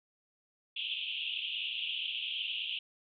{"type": "band-pass noise", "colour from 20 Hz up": "white", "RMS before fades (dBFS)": -37, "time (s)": [0.76, 2.79], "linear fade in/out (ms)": 5, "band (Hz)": [2600, 3400], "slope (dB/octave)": 96, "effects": []}